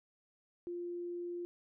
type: tone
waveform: sine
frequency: 349.2 Hz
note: F4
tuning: in tune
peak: -38 dBFS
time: 0.67-1.45 s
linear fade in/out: 0 ms
effects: none